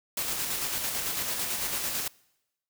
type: noise with tremolo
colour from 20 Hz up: white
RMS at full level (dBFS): -30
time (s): 0.17-2.08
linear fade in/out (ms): 5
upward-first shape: square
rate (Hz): 9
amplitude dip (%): 30
effects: noise-tail reverb RT60 0.9 s tail -24 dB re dry